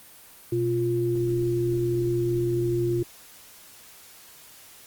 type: tone pair together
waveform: sine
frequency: 123.46 / 349.2 Hz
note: B2 / F4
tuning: 0 / 0 cents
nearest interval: octave + tritone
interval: 1800 cents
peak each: -27 / -23 dBFS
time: 0.52-3.03 s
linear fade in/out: 5 ms
effects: white hiss -49 dBFS RMS until 4.86 s + Opus 32 kbps